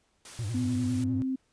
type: noise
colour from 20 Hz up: white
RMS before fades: -45 dBFS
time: 0.25-1.04 s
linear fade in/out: 2 ms
type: tone with vibrato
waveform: triangle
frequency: 108.2 Hz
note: A2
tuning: 29 cents flat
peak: -28 dBFS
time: 0.39-1.22 s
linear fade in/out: 0 ms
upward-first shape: sine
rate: 10 Hz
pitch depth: 200 cents each way
type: tone with pitch glide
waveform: sine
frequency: 251.4 to 262.2 Hz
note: B3 to C4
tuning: +31 to +4 cents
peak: -27 dBFS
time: 0.54-1.36 s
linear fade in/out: 10 ms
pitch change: +73 cents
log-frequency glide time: 0.86-1.19 s
effects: pink hiss -71 dBFS RMS until 1.52 s + resampled to 22050 Hz